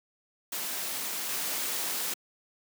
white noise with level steps, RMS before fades -34 / -32 dBFS, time 0.52-2.14 s, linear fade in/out 5 ms, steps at 1.29 s, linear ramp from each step 5 ms, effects high-pass 200 Hz 12 dB/octave

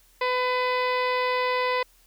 harmonic tone, 502 Hz, B4, 28 cents sharp, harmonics 1 / 2 / 3 / 4 / 5 / 6 / 7 / 8 / 9 / 10, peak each -26 / -26 / -39 / -30 / -35 / -43 / -40 / -41 / -43 / -45 dBFS, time 0.21-1.83 s, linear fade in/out 5 ms, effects added 40 Hz sine -60 dBFS peak until 2.06 s + white hiss -60 dBFS RMS until 2.06 s

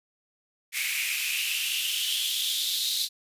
white noise with high-pass filter sweep, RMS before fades -28 dBFS, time 0.72-3.09 s, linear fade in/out 50 ms, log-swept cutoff 2200 to 4000 Hz, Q 6.5, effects resampled to 32000 Hz

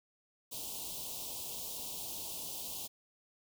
white band-stop noise, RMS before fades -42 dBFS, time 0.51-2.88 s, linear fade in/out 20 ms, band 1000 to 2800 Hz, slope 48 dB/octave, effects none

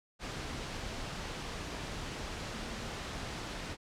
sine tone in noise, 224.6 Hz, A3, 36 cents sharp, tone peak -47 dBFS, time 2.49-2.93 s, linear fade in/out 50 ms, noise pink, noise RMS -40 dBFS, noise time 0.19-3.77 s, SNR -10 dB, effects low-pass 6000 Hz 12 dB/octave

